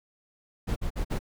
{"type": "noise bursts", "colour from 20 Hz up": "brown", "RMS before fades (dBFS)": -28, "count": 4, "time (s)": [0.67, 1.191], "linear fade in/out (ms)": 20, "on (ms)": 92, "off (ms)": 51, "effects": []}